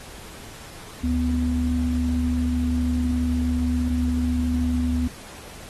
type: tone pair together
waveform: sine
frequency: 73.52 / 247.8 Hz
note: D2 / B3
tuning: +2 / +6 cents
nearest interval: octave + major sixth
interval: 2104 cents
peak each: -23 / -22 dBFS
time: 1.03-5.08 s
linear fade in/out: 10 ms
effects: pink hiss -42 dBFS RMS until 5.69 s + AAC 32 kbps